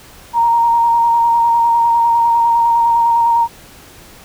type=tone with vibrato; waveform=sine; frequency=932.3 Hz; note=A#5; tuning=in tune; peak=-9 dBFS; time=0.33-3.48 s; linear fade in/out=50 ms; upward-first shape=square; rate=9.9 Hz; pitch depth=14 cents each way; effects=pink hiss -40 dBFS RMS until 4.24 s